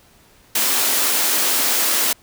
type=high-pass noise; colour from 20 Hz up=white; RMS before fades=-18 dBFS; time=0.55-2.13 s; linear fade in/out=5 ms; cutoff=220 Hz; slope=96 dB/octave; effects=pink hiss -52 dBFS RMS until 2.22 s